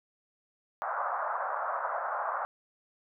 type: band-pass noise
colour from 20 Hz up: white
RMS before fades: -33 dBFS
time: 0.82-2.45 s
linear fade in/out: 0 ms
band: 590 to 1400 Hz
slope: 48 dB/octave
effects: none